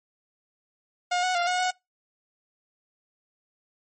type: tone with pitch steps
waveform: sawtooth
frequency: 715 / 736 / 697 / 726 / 734 Hz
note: F5 / F#5 / F5 / F#5 / F#5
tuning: +41 / -9 / -4 / -33 / -14 cents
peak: -19 dBFS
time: 1.11-1.71 s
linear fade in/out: 10 ms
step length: 120 ms
effects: noise-tail reverb RT60 0.2 s tail -24 dB re dry + MP3 32 kbps